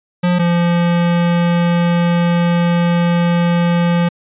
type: tone pair in turn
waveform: square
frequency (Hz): 177.3 / 172.45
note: F3 / F3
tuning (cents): +26 / -22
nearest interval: unison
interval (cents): 48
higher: first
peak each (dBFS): -12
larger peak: neither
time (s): 0.23-0.39 / 0.39-4.09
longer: second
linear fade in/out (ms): 10
effects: resampled to 8000 Hz